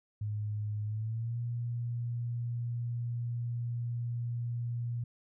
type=tone with pitch glide; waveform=sine; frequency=105.5 to 119.11 Hz; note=G#2 to A#2; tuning=+28 to +38 cents; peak=-32 dBFS; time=0.21-5.04 s; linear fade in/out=5 ms; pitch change=+210 cents; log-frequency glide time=0.84-1.39 s; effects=none